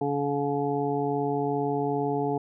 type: harmonic tone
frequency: 142.4 Hz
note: C#3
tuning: 47 cents sharp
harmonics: 1 / 2 / 3 / 5 / 6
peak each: -33 / -30 / -28 / -32 / -33 dBFS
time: 0.01-2.38 s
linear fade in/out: 5 ms
effects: none

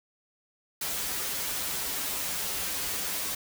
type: noise with comb filter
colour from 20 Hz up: white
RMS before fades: -32 dBFS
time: 0.81-3.35 s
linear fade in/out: 5 ms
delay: 8.6 ms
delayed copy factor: -0.85
effects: none

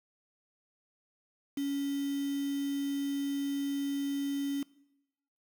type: tone with quantisation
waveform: sine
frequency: 280.1 Hz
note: C#4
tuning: 18 cents sharp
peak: -30 dBFS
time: 1.57-4.63 s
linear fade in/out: 5 ms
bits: 7
effects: noise-tail reverb RT60 0.9 s tail -22 dB re dry

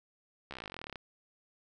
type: slowing click train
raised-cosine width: 0.3 ms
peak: -26 dBFS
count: 22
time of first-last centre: 0.51-0.958 s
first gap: 14 ms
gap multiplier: 1.04
effects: none

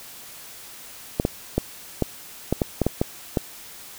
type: clicks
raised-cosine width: 2 ms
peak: -6 dBFS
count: 10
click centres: 1.199 / 1.251 / 1.58 / 2.023 / 2.526 / 2.618 / 2.817 / 2.866 / 3.015 / 3.372 s
effects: white hiss -42 dBFS RMS until 3.98 s

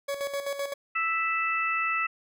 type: tone with tremolo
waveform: 40% pulse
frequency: 561 Hz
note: C#5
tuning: 21 cents sharp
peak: -27 dBFS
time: 0.08-0.74 s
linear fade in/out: 10 ms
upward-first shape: square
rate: 7.8 Hz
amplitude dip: 60%
type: harmonic tone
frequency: 659.3 Hz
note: E5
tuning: in tune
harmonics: 2 / 3 / 4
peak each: -28 / -31 / -29 dBFS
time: 0.95-2.07 s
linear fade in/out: 10 ms
effects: none

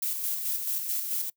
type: noise with tremolo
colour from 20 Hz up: violet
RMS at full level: -29 dBFS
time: 0.02-1.3 s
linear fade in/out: 5 ms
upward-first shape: square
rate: 4.6 Hz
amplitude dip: 40%
effects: noise-tail reverb RT60 0.1 s tail -24 dB re dry

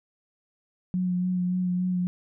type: tone with vibrato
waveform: sine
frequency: 181.1 Hz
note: F#3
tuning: 37 cents flat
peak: -23 dBFS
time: 0.94-2.07 s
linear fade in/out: 0 ms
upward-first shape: sine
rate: 3.5 Hz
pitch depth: 20 cents each way
effects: none

